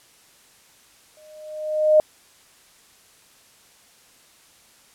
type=tone with exponential growth; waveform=sine; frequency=615 Hz; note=D#5; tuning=20 cents flat; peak=-9 dBFS; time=1.17-2 s; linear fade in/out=1 ms; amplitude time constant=180 ms; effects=white hiss -54 dBFS RMS until 4.94 s + low-pass 11000 Hz 12 dB/octave